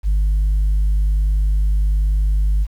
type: tone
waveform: sine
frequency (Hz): 50.6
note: G#1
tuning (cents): -44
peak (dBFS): -11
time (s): 0.03-2.67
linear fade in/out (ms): 50
effects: tanh soft clip ceiling -12 dBFS + 8-bit